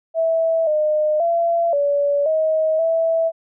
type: tone with pitch steps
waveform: sine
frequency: 654 / 610 / 678 / 572 / 632 / 656 Hz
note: E5 / D#5 / E5 / D5 / D#5 / E5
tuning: -14 / -34 / +49 / -46 / +27 / -9 cents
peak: -15 dBFS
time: 0.14-3.32 s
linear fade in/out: 50 ms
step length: 530 ms
effects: none